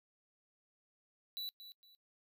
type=tone with echo; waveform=square; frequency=3951 Hz; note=B7; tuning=in tune; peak=-40 dBFS; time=1.37-1.49 s; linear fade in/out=0 ms; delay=230 ms; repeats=2; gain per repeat=-11 dB; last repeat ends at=1.95 s; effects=noise-tail reverb RT60 0.1 s tail -24 dB re dry